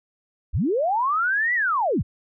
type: linear two-way sweep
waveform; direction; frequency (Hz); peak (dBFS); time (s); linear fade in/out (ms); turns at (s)
sine; up then down; 36.71 to 1997 to 36.71; -19; 0.53-2.03; 20; 1.54
effects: none